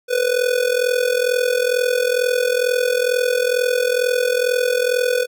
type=tone with amplitude modulation; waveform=square; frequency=495.5 Hz; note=B4; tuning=6 cents sharp; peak=-13 dBFS; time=0.08-5.27 s; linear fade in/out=50 ms; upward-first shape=sine; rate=42.2 Hz; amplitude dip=80%; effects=none